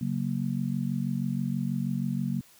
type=chord; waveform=sine; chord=F# major; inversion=second; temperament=just; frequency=138.75 / 185 / 231.2 Hz; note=C#3 / F#3 / A#3; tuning=+2 / 0 / -14 cents; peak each=-31 dBFS; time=0.01-2.41 s; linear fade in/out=5 ms; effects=white hiss -57 dBFS RMS until 2.59 s